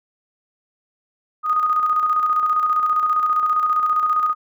sine tone with tremolo, 1241 Hz, D#6, 5 cents flat, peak -14 dBFS, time 1.43-4.35 s, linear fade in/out 50 ms, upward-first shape square, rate 15 Hz, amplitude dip 40%, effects none

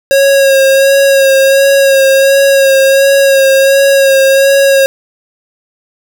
square tone with vibrato, 545 Hz, C#5, 29 cents flat, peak -5 dBFS, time 0.11-4.86 s, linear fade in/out 0 ms, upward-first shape sine, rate 1.4 Hz, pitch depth 23 cents each way, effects none

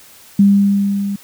sine tone with level ramp, 199.9 Hz, G3, 34 cents sharp, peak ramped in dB -5 to -18 dBFS, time 0.39-1.16 s, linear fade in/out 5 ms, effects white hiss -43 dBFS RMS until 1.23 s

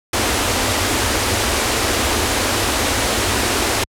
pink band-stop noise, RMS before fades -17 dBFS, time 0.13-3.84 s, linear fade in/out 5 ms, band 110 to 220 Hz, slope 48 dB/octave, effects high-pass 60 Hz 12 dB/octave + low-pass 11000 Hz 12 dB/octave

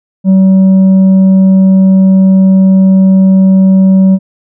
sine tone with tanh clipping, 190.3 Hz, F#3, 49 cents sharp, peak -3 dBFS, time 0.24-4.19 s, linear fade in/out 50 ms, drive 4 dB, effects none

